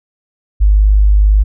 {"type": "tone", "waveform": "sine", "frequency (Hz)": 51, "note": "G#1", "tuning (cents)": -31, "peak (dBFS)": -5, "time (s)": [0.6, 1.44], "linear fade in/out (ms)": 20, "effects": []}